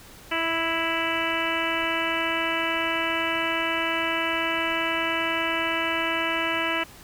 harmonic tone with a mistuned harmonic, 330 Hz, E4, 2 cents sharp, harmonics 1 / 2 / 3 / 4 / 5 / 6 / 7 / 8 / 9, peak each -32 / -32 / -32 / -32 / -32 / -32 / -32 / -32 / -32 dBFS, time 0.31-6.84 s, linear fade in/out 10 ms, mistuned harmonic 2, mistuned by -16 cents, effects pink hiss -47 dBFS RMS until 7.03 s

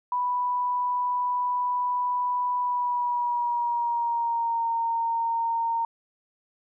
sine tone with pitch glide, 987 to 920.9 Hz, B5 to A#5, -1 to -21 cents, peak -23 dBFS, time 0.12-5.85 s, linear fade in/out 2 ms, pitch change -120 cents, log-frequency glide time 2.59-4.67 s, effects none

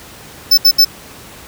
square tone bursts, 5274 Hz, E8, in tune, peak -5 dBFS, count 3, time 0.51-0.849 s, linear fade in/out 10 ms, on 67 ms, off 69 ms, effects pink hiss -36 dBFS RMS until 1.47 s + high-pass 60 Hz 12 dB/octave

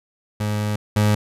30% pulse tone pair in turn, 105.2 / 105.2 Hz, G#2 / G#2, +23 / +23 cents, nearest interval unison, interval 0 cents, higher neither, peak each -18 / -12 dBFS, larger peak second, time 0.4-0.76 / 0.96-1.15 s, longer first, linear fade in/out 5 ms, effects resampled to 32000 Hz

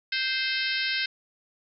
harmonic tone with a mistuned harmonic, 522 Hz, C5, 4 cents flat, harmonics 3 / 4 / 5 / 6 / 7 / 8 / 9 / 10, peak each -31 / -32 / -33 / -34 / -34 / -35 / -36 / -36 dBFS, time 0.12-1.06 s, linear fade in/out 5 ms, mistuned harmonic 7, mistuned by +33 cents, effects none

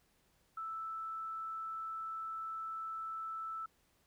sine tone, 1318.5 Hz, E6, in tune, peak -39 dBFS, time 0.57-3.66 s, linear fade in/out 5 ms, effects pink hiss -73 dBFS RMS until 4.06 s

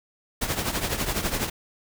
pink noise with tremolo, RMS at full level -24 dBFS, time 0.41-1.5 s, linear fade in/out 10 ms, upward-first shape triangle, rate 12 Hz, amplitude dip 75%, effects none

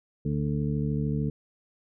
harmonic tone, 73.42 Hz, D2, in tune, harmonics 1 / 2 / 3 / 4 / 6, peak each -35 / -27 / -31 / -36 / -37 dBFS, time 0.25-1.3 s, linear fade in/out 5 ms, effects none

